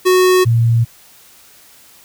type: tone pair in turn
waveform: square / sine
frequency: 368.3 / 116.01 Hz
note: F#4 / A#2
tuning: -8 / -8 cents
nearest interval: octave + minor sixth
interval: 2000 cents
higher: first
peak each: -9 dBFS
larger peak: neither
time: 0.05-0.45 / 0.45-0.85 s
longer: neither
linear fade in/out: 20 ms
effects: white hiss -45 dBFS RMS until 2.04 s